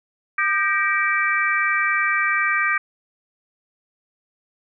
sine tone cluster, 1209 / 1569 / 1899 / 2320 Hz, D6 / G6 / A#6 / D7, +50 / +1 / +32 / -22 cents, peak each -23 dBFS, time 0.38-2.78 s, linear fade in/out 5 ms, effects none

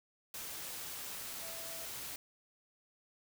sine tone in noise, 662 Hz, E5, 7 cents sharp, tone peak -51 dBFS, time 1.42-1.85 s, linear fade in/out 2 ms, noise white, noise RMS -44 dBFS, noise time 0.34-2.16 s, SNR -10 dB, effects none

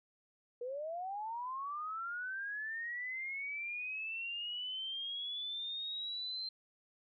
sine linear sweep, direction up, 472.3 to 4141 Hz, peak -38 dBFS, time 0.61-6.49 s, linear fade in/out 5 ms, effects none

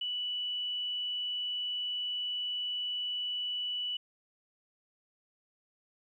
sine tone, 2960 Hz, F#7, in tune, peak -32 dBFS, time 0.01-3.97 s, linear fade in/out 5 ms, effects 12-bit

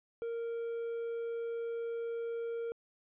triangle tone, 464 Hz, A#4, 8 cents flat, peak -33 dBFS, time 0.22-2.72 s, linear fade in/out 0 ms, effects resampled to 8000 Hz

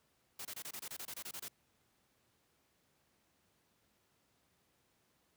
white noise bursts, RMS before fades -45 dBFS, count 13, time 0.39-1.483 s, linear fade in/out 5 ms, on 61 ms, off 25 ms, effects pink hiss -75 dBFS RMS until 5.36 s + high-pass 80 Hz 12 dB/octave

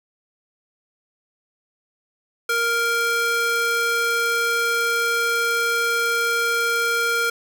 square tone with high-pass filter, 466.4 Hz, A#4, 1 cent sharp, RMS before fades -21 dBFS, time 2.49-7.3 s, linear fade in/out 5 ms, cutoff 970 Hz, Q 3.9, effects 8-bit

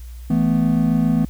triangle chord, E suspended fourth, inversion none, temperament just, 164.81 / 219.8 / 247.2 Hz, E3 / A3 / B3, 0 / -2 / +2 cents, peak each -17 dBFS, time 0.3-1.25 s, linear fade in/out 5 ms, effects added 60 Hz sine -32 dBFS peak until 1.29 s + white hiss -51 dBFS RMS until 1.29 s

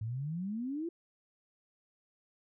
sine exponential sweep, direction up, 104.9 to 349.2 Hz, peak -34 dBFS, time 0.01-0.89 s, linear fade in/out 5 ms, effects none

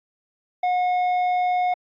triangle tone with tanh clipping, 724 Hz, F#5, 38 cents flat, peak -20 dBFS, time 0.63-1.74 s, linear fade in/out 5 ms, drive 11 dB, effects AAC 64 kbps

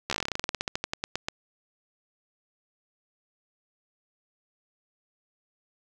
slowing click train, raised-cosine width 0.2 ms, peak -11 dBFS, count 24, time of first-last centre 0.1-1.285 s, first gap 13 ms, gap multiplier 1.11, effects none

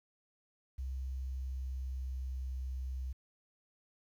sine tone with pitch glide, 65.41 to 64.58 Hz, C2 to C2, 0 to -22 cents, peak -36 dBFS, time 0.78-3.13 s, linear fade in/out 10 ms, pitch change -22 cents, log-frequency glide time 0.93-2.49 s, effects 11-bit

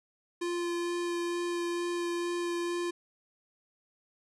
square tone with vibrato, 346.6 Hz, F4, 13 cents flat, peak -31 dBFS, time 0.41-2.91 s, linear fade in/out 10 ms, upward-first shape sine, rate 2.2 Hz, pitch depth 9 cents each way, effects resampled to 24000 Hz + 11-bit

